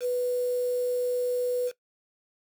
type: tone with quantisation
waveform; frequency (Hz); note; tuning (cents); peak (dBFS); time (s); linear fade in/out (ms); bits
sine; 493.9; B4; 0; -24; 0-1.72; 50; 7
effects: noise-tail reverb RT60 0.1 s tail -18 dB re dry